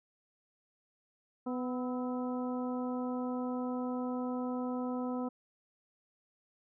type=harmonic tone with a mistuned harmonic; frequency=250 Hz; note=B3; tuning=21 cents sharp; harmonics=1 / 2 / 3 / 4 / 5; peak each=-34 / -40 / -44 / -46 / -48 dBFS; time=1.46-5.29 s; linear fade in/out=10 ms; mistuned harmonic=5; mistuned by=+59 cents; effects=none